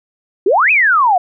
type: exponential two-way sweep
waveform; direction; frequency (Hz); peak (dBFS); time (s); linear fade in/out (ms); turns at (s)
sine; up then down; 345.6 to 2637 to 690; -8; 0.46-1.18; 5; 0.71
effects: none